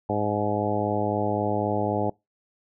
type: harmonic tone with a mistuned harmonic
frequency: 103.83 Hz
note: G#2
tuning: in tune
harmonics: 1 / 2 / 3 / 4 / 5 / 6 / 7 / 8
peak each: -31 / -31 / -31 / -31 / -31 / -31 / -31 / -31 dBFS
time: 0.09-2.1 s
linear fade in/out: 5 ms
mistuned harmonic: 8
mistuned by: +38 cents
effects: noise-tail reverb RT60 0.2 s tail -24 dB re dry